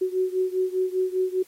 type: beating tone pair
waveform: sine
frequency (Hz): 370 / 375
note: F#4 / F#4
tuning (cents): 0 / +23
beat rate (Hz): 5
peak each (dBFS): -24 / -26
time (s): 0.01-1.43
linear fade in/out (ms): 10
effects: white hiss -56 dBFS RMS until 1.47 s + AAC 48 kbps